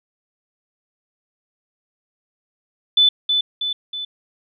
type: tone with echo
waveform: sine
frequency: 3500 Hz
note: A7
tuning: 10 cents flat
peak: -10 dBFS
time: 2.97-3.09 s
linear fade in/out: 5 ms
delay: 320 ms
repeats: 3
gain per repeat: -5 dB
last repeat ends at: 4.05 s
effects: none